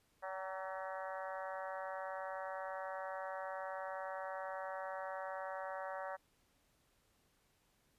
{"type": "harmonic tone with a mistuned harmonic", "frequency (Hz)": 190, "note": "F#3", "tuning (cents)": 46, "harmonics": [3, 4, 5, 6, 7, 8, 9, 10], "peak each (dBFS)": [-45, -47, -49, -51, -52, -53, -54, -55], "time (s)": [0.22, 6.17], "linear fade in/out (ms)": 20, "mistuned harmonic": 5, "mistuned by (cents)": -38, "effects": ["pink hiss -75 dBFS RMS until 7.98 s", "resampled to 32000 Hz"]}